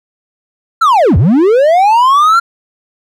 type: linear two-way sweep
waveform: triangle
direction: down then up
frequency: 1396.9 to 72.9 to 1396.9 Hz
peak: -3 dBFS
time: 0.81-2.4 s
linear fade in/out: 10 ms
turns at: 1.17 s
effects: none